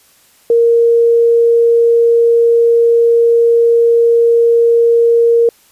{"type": "tone", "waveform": "sine", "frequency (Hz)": 466.2, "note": "A#4", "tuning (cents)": 0, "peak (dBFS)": -6, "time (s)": [0.5, 5.49], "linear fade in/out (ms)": 2, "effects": ["white hiss -49 dBFS RMS until 5.71 s", "resampled to 32000 Hz"]}